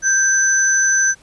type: tone pair together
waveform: sine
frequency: 1572 / 6039 Hz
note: G6 / F#8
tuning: +4 / +34 cents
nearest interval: octave + major seventh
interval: 2330 cents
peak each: -15 dBFS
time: 0.02-1.15 s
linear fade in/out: 50 ms
effects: pink hiss -50 dBFS RMS until 1.22 s + resampled to 24000 Hz